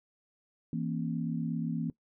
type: chord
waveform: sine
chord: A# diminished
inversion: second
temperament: equal with one note detuned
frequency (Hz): 164.81 / 233.1 / 270.1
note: E3 / A#3 / C#4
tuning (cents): 0 / 0 / -45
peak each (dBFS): -33 / -34 / -38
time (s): 0.73-1.9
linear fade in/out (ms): 2
effects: noise-tail reverb RT60 0.1 s tail -19 dB re dry